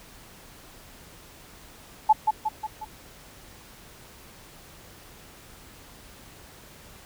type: tone with echo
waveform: sine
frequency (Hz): 864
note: A5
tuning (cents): -32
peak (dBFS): -12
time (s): 2.09-2.13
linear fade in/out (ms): 10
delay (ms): 180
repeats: 4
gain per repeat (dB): -5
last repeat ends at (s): 2.85
effects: pink hiss -49 dBFS RMS until 7.05 s